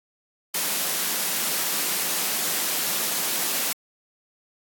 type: high-pass noise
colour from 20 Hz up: white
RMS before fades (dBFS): -25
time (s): 0.54-3.73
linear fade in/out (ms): 5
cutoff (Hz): 150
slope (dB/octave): 96
effects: AAC 64 kbps